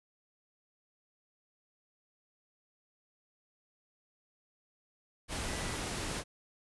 sine tone in noise, 1975.5 Hz, B6, in tune, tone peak -48 dBFS, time 5.44-5.8 s, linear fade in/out 50 ms, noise pink, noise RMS -37 dBFS, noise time 5.28-6.24 s, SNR -14 dB, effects resampled to 24000 Hz

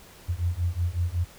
sine beating tone pair, 84.5 / 89.9 Hz, E2 / F#2, +43 / -49 cents, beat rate 5.4 Hz, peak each -27 dBFS, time 0.28-1.25 s, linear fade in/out 20 ms, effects pink hiss -50 dBFS RMS until 1.38 s

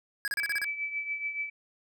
square tone bursts, 1654 Hz, G#6, 8 cents flat, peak -29 dBFS, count 7, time 0.25-0.644 s, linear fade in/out 0 ms, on 28 ms, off 33 ms
sine tone with tremolo, 2308 Hz, D7, 31 cents flat, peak -28 dBFS, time 0.37-1.5 s, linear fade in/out 10 ms, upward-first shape triangle, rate 7 Hz, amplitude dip 70%
effects none

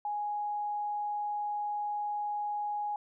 sine tone, 830.6 Hz, G#5, in tune, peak -31 dBFS, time 0.05-2.96 s, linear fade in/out 2 ms, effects none

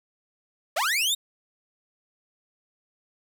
sawtooth linear sweep, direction up, 530 to 3793 Hz, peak -19 dBFS, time 0.76-1.15 s, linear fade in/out 10 ms, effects none

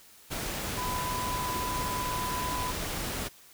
sine tone in noise, 998 Hz, B5, 18 cents sharp, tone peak -32 dBFS, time 0.77-2.72 s, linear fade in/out 20 ms, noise pink, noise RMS -34 dBFS, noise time 0.3-3.29 s, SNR -1 dB, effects white hiss -55 dBFS RMS until 3.53 s

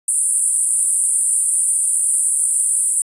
white band-pass noise, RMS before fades -17 dBFS, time 0.08-3.02 s, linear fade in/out 2 ms, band 8500 to 9900 Hz, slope 96 dB/octave, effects resampled to 24000 Hz

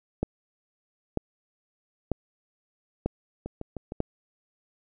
two click trains, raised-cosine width 2 ms, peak -12 / -21 dBFS, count 5 / 4, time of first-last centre 0.23-4.004 / 3.46-3.921 s, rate 1.06 / 6.51 Hz, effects none

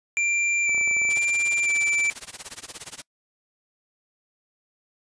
square tone with vibrato, 2349 Hz, D7, in tune, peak -21 dBFS, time 0.17-2.1 s, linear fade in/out 0 ms, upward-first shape square, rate 1 Hz, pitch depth 13 cents each way
clicks, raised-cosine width 1 ms, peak -27 dBFS, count 11, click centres 0.694 / 0.747 / 0.779 / 0.812 / 0.876 / 0.912 / 0.967 / 1.017 / 1.051 / 1.091 / 1.172 s
white noise with tremolo, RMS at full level -34 dBFS, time 1.1-3.02 s, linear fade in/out 0 ms, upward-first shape sine, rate 17 Hz, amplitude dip 95%
effects noise-tail reverb RT60 0.1 s tail -25 dB re dry + resampled to 22050 Hz

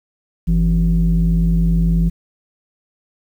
sine tone pair together, 49.14 / 167.9 Hz, G1 / E3, +5 / +32 cents, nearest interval octave + major sixth, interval 2127 cents, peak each -13 dBFS, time 0.47-2.1 s, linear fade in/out 20 ms, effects tanh soft clip ceiling -8 dBFS + 8-bit

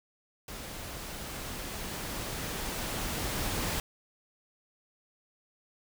pink noise with level ramp, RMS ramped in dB -42 to -32 dBFS, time 0.48-3.8 s, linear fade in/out 2 ms, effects none

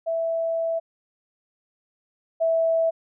sine tone pair in turn, 659.3 / 655.8 Hz, E5 / E5, 0 / -9 cents, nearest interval unison, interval 9 cents, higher first, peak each -22 / -18 dBFS, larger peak second, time 0.06-0.8 / 2.4-2.91 s, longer first, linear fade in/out 20 ms, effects none

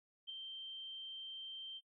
sine tone with ADSR envelope, 3136 Hz, G7, in tune, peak -40 dBFS, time 0.27-1.81 s, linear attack 27 ms, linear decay 3 ms, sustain -5 dB, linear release 43 ms, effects noise-tail reverb RT60 0.1 s tail -23 dB re dry

